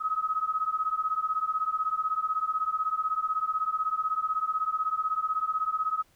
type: beating tone pair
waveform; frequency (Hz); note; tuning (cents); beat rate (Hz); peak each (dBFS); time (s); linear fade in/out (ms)
sine; 1265 / 1281; D#6 / E6; +28 / -50; 16; -29; 0-6.03; 20
effects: pink hiss -65 dBFS RMS until 6.15 s